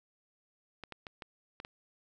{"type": "clicks", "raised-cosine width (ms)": 0.3, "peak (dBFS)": -27, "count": 6, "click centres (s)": [0.837, 0.923, 1.068, 1.222, 1.601, 1.649], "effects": []}